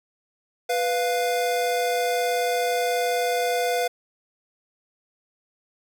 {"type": "tone pair together", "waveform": "square", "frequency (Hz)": [493.9, 699.2], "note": ["B4", "F5"], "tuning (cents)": [0, 2], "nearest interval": "tritone", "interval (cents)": 602, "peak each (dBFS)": -25, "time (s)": [0.69, 3.88], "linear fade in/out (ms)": 10, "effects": []}